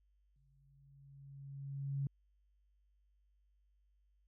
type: tone with exponential growth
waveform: sine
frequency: 138.59 Hz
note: C#3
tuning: in tune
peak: -33 dBFS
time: 0.36-2.07 s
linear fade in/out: 2 ms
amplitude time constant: 370 ms
effects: added 50 Hz sine -70 dBFS peak until 4.27 s